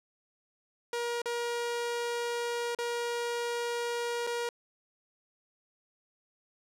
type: tone with dropouts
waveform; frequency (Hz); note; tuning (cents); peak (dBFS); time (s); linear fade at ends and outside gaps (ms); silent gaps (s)
sawtooth; 475.1; A#4; +33; -27; 0.93-4.49; 2; 1.218-1.257 / 2.749-2.787 / 4.268-4.272
effects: low-pass 10000 Hz 12 dB/octave